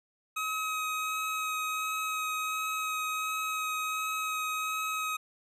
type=tone with vibrato; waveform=25% pulse; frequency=1269 Hz; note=D#6; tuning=34 cents sharp; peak=-27 dBFS; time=0.36-5.17 s; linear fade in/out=10 ms; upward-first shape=sine; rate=1.4 Hz; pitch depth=10 cents each way; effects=resampled to 32000 Hz